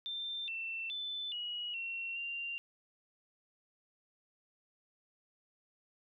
sine tone with pitch steps, 3577 / 2684 / 3515 / 2908 / 2726 / 2775 Hz, A7 / E7 / A7 / F#7 / F7 / F7, +28 / +31 / -2 / -31 / -43 / -12 cents, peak -37 dBFS, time 0.06-2.58 s, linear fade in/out 0 ms, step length 420 ms, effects none

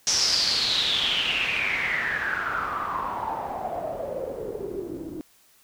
white noise with low-pass filter sweep, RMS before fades -27 dBFS, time 0.07-5.21 s, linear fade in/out 0 ms, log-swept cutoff 5800 to 300 Hz, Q 7.9, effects white hiss -59 dBFS RMS until 5.63 s

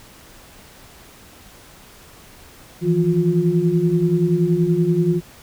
sine tone cluster, 161 / 171.5 / 355 Hz, E3 / F3 / F4, -41 / -31 / +28 cents, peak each -19 dBFS, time 2.81-5.21 s, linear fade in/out 50 ms, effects pink hiss -45 dBFS RMS until 5.42 s

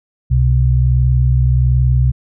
sine tone pair together, 65.57 / 126.9 Hz, C2 / B2, +4 / +47 cents, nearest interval major seventh, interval 1143 cents, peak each -12 dBFS, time 0.3-2.12 s, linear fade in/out 20 ms, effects none

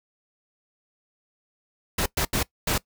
pink noise bursts at uneven times, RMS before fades -24 dBFS, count 4, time 1.98-2.06 / 2.17-2.25 / 2.33-2.43 / 2.67-2.78 s, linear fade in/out 5 ms, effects noise-tail reverb RT60 0.1 s tail -21 dB re dry

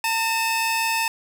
sawtooth tone pair together, 905.2 / 2590 Hz, A5 / E7, +49 / -31 cents, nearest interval octave + tritone, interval 1820 cents, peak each -19 / -21 dBFS, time 0.04-1.08 s, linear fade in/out 2 ms, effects none

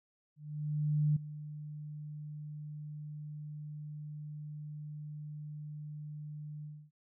sine tone with ADSR envelope, 150 Hz, D3, 37 cents sharp, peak -25 dBFS, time 0.36-6.91 s, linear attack 800 ms, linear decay 8 ms, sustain -16 dB, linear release 270 ms, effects none

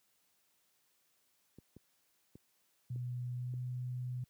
clicks, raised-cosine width 3 ms, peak -39 dBFS, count 5, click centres 1.586 / 1.766 / 2.355 / 2.96 / 3.539 s
sine tone with pitch glide, 123.47 to 125.12 Hz, B2 to B2, 0 to +23 cents, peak -36 dBFS, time 2.9-4.24 s, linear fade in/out 5 ms, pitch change +23 cents, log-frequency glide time 3.34-3.55 s
effects white hiss -75 dBFS RMS until 4.29 s + high-pass 80 Hz 12 dB/octave

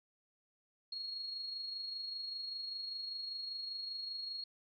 sine tone with amplitude modulation, 4299 Hz, C8, 46 cents sharp, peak -38 dBFS, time 0.92-4.44 s, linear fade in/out 5 ms, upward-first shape sine, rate 25.1 Hz, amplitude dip 40%, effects none

